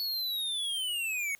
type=linear sweep; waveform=square; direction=down; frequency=4435 to 2185 Hz; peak=-31 dBFS; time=0-1.35 s; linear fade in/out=0 ms; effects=white hiss -62 dBFS RMS until 1.39 s